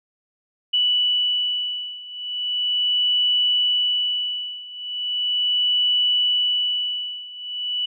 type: beating tone pair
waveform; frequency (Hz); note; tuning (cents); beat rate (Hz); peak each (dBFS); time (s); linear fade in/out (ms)
sine; 2960 / 2960.38; F#7 / F#7; 0 / 0; 0.38; -23 / -21; 0.73-7.86; 10
effects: none